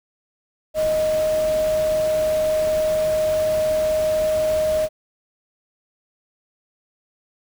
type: tone in noise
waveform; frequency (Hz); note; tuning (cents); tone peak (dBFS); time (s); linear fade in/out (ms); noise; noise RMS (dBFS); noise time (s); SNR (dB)
sine; 622.3; D#5; 0; -17; 0.74-4.89; 50; pink; -33; 0.74-4.89; +13
effects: none